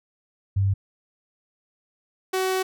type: tone pair in turn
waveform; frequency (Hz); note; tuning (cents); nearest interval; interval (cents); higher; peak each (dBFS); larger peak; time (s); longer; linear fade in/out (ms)
sine / sawtooth; 98 / 376; G2 / F#4; 0 / +28; octave + major seventh; 2328; second; -18 / -18; neither; 0.56-0.74 / 2.33-2.63; second; 10
effects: none